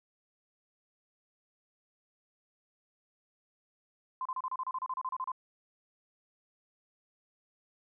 sine tone bursts, 1033 Hz, C6, 22 cents flat, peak -32 dBFS, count 15, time 4.21-5.318 s, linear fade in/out 2 ms, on 44 ms, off 32 ms, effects none

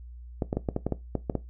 clicks, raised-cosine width 2 ms, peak -13 dBFS, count 10, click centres 0.422 / 0.529 / 0.57 / 0.688 / 0.764 / 0.866 / 0.923 / 1.153 / 1.298 / 1.353 s, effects noise-tail reverb RT60 0.2 s tail -17 dB re dry + added 60 Hz sine -41 dBFS peak until 1.49 s

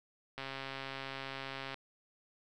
click train, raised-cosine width 0.3 ms, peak -25 dBFS, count 185, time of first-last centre 0.38-1.743 s, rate 135 Hz, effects none

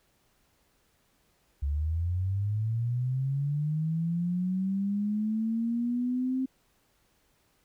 sine linear sweep, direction up, 68.6 to 263.5 Hz, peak -26 dBFS, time 1.62-6.46 s, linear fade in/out 10 ms, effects pink hiss -69 dBFS RMS until 7.64 s

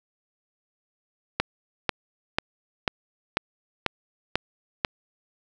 click train, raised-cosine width 0.3 ms, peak -5 dBFS, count 8, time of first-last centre 1.4-4.848 s, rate 2.03 Hz, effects none

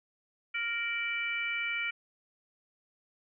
harmonic tone with a mistuned harmonic, 466.2 Hz, A#4, in tune, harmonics 3 / 4 / 5 / 6, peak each -38 / -40 / -32 / -41 dBFS, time 0.54-1.91 s, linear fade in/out 10 ms, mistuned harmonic 6, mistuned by +99 cents, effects none

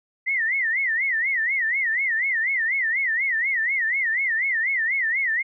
sine tone with vibrato, 1971 Hz, B6, 4 cents flat, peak -20 dBFS, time 0.26-5.43 s, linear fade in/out 20 ms, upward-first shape sine, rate 4.1 Hz, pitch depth 190 cents each way, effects none

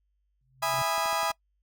sine tone with exponential growth, 130.81 Hz, C3, in tune, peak -33 dBFS, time 0.41-0.82 s, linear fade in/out 2 ms, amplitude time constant 87 ms
35% pulse chord, E major seventh, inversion none, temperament just, 659.3 / 824.1 / 988.9 / 1236.1 Hz, E5 / G#5 / B5 / D#6, 0 / -14 / +2 / -12 cents, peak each -30 dBFS, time 0.62-1.32 s, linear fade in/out 10 ms
clicks, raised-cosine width 2 ms, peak -35 dBFS, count 7, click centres 0.74 / 0.787 / 0.98 / 1.058 / 1.129 / 1.231 / 1.305 s
effects noise-tail reverb RT60 0.1 s tail -23 dB re dry + added 50 Hz sine -70 dBFS peak until 1.62 s

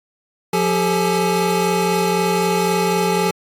square tone cluster, 177.8 / 397 / 440.9 / 847 Hz, F3 / G4 / A4 / G#5, +31 / +22 / +4 / +34 cents, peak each -22 dBFS, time 0.53-3.31 s, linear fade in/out 5 ms, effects AAC 48 kbps

